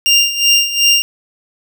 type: tone with tremolo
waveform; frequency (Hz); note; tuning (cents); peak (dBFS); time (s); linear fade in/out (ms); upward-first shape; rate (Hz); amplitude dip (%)
25% pulse; 2794; F7; 0; -3; 0.06-1.02; 0; sine; 2.7; 75
effects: none